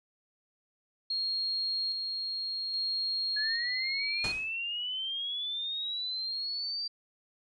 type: tone with tremolo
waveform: sine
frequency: 4260 Hz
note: C8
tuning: 30 cents sharp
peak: -29 dBFS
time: 1.1-4.32 s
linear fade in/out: 5 ms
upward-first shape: square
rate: 0.61 Hz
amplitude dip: 30%
type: linear sweep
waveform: sine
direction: up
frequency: 1680 to 4699 Hz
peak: -32 dBFS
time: 3.36-6.88 s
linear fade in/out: 10 ms
type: noise with exponential decay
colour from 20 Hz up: pink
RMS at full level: -34 dBFS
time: 4.24-4.57 s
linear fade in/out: 2 ms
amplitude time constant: 71 ms
effects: resampled to 22050 Hz